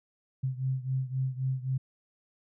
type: beating tone pair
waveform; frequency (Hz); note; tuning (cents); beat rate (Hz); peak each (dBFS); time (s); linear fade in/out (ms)
sine; 130 / 133.8; C3 / C3; -11 / +39; 3.8; -30 / -33; 0.43-1.78; 10
effects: none